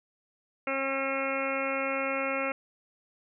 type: harmonic tone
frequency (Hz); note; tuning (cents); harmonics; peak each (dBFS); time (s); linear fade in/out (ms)
270.4; C#4; -43; 1 / 2 / 3 / 4 / 5 / 6 / 7 / 8 / 9 / 10; -37 / -32 / -41 / -41 / -35 / -44 / -43 / -35 / -38 / -40; 0.67-2.52; 2
effects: none